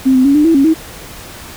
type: tone with pitch steps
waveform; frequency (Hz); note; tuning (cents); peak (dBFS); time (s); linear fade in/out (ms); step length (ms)
sine; 263.4 / 257.2 / 279.2 / 299 / 328.2 / 274.8 / 319.9; C4 / C4 / C#4 / D4 / E4 / C#4 / D#4; +12 / -30 / +13 / +31 / -8 / -15 / +48; -6; 0.05-0.743; 20; 99
effects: pink hiss -32 dBFS RMS until 1.56 s